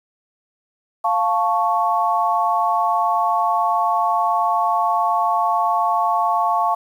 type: chord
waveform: sine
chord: F augmented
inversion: none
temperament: equal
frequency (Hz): 698.5 / 880 / 1108.7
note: F5 / A5 / C#6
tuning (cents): 0 / 0 / 0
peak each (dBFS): -20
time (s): 1.04-6.75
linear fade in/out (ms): 10
effects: 8-bit